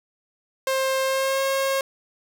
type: tone with pitch glide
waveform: sawtooth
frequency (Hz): 530 to 540.8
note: C5 to C#5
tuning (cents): +22 to -43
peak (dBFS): -17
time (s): 0.67-1.81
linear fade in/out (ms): 2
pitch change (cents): +35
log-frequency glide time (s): 1.03-1.44
effects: none